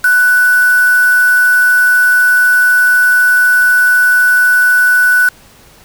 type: tone with quantisation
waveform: sine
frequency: 1488 Hz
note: F#6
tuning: 9 cents sharp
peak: -6 dBFS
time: 0.04-5.29 s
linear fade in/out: 5 ms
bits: 3
effects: pink hiss -42 dBFS RMS until 5.84 s